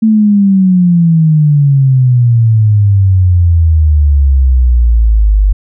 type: exponential sweep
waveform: sine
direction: down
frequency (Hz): 223.1 to 48.45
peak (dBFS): -4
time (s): 0.02-5.53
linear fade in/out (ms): 10
effects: none